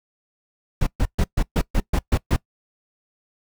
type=noise bursts; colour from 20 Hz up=brown; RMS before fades=-18 dBFS; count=9; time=0.81-2.363 s; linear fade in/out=5 ms; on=57 ms; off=130 ms; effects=noise-tail reverb RT60 0.1 s tail -22 dB re dry